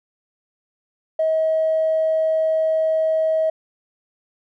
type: tone with tanh clipping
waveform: triangle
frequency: 637 Hz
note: D#5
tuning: 41 cents sharp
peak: -16 dBFS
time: 1.19-3.5 s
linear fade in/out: 5 ms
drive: 4 dB
effects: none